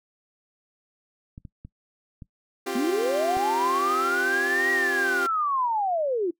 clicks, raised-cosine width 5 ms, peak -28 dBFS, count 5, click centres 1.379 / 1.452 / 1.65 / 2.222 / 3.369 s
sawtooth chord, C suspended fourth, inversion none, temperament equal with one note detuned, 265.7 / 349.2 / 392 Hz, C4 / F4 / G4, +27 / 0 / 0 cents, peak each -32 / -28 / -26 dBFS, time 2.66-5.27 s, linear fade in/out 10 ms
sine linear two-way sweep, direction up then down, 228.4 to 1913 to 324.6 Hz, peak -22 dBFS, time 2.75-6.31 s, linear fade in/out 10 ms, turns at 4.71 s
effects noise-tail reverb RT60 0.1 s tail -20 dB re dry

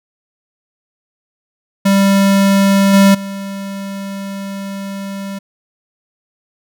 square tone with level steps, 196.7 Hz, G3, 6 cents sharp, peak -9 / -6 / -23 dBFS, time 1.85-5.39 s, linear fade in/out 10 ms, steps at 2.93 / 3.14 s, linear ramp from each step 10 ms, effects none

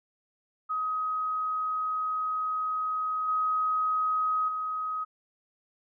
sine tone with level steps, 1262 Hz, D#6, 24 cents sharp, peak -27 / -24 / -29 dBFS, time 0.69-5.05 s, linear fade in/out 20 ms, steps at 3.28 / 4.48 s, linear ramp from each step 5 ms, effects none

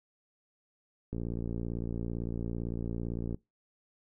click train, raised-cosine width 3 ms, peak -23 dBFS, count 129, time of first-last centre 1.13-3.345 s, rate 57.8 Hz, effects noise-tail reverb RT60 0.2 s tail -22 dB re dry

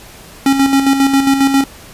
square tone with tremolo, 273.2 Hz, C#4, 25 cents flat, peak -8 dBFS, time 0.46-1.64 s, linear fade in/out 2 ms, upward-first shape square, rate 7.4 Hz, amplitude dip 50%, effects pink hiss -37 dBFS RMS until 1.93 s + resampled to 32000 Hz

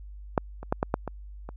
clicks, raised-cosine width 1 ms, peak -7 / -25 / -10 / -10 / -9 / -18 / -24 dBFS, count 7, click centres 0.378 / 0.63 / 0.725 / 0.829 / 0.941 / 1.077 / 1.49 s, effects added 50 Hz sine -40 dBFS peak until 1.56 s

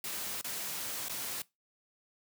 white noise with dropouts, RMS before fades -38 dBFS, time 0.04-1.42 s, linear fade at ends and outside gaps 2 ms, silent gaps 0.413-0.444 / 1.085-1.095 s, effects noise-tail reverb RT60 0.2 s tail -21 dB re dry + high-pass 100 Hz 12 dB/octave

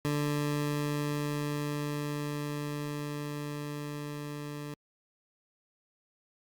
20% pulse tone with level ramp, 146.83 Hz, D3, in tune, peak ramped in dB -23 to -33 dBFS, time 0.05-4.74 s, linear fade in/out 0 ms, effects Opus 48 kbps

